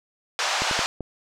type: band-pass noise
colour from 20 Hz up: pink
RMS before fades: -25 dBFS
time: 0.39-0.86 s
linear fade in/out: 0 ms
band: 680 to 6700 Hz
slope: 24 dB/octave
type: clicks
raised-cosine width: 2 ms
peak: -17 dBFS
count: 4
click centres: 0.62 / 0.712 / 0.792 / 1.007 s
effects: none